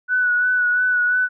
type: tone with vibrato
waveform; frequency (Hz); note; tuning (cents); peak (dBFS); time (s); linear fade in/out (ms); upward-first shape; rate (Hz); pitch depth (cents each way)
sine; 1480; F#6; 0; -15; 0.08-1.29; 50; sine; 2.9; 25
effects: none